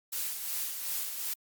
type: noise with tremolo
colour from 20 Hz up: blue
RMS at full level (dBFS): -33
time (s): 0.12-1.34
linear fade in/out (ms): 10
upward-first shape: sine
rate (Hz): 2.7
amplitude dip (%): 45
effects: Opus 48 kbps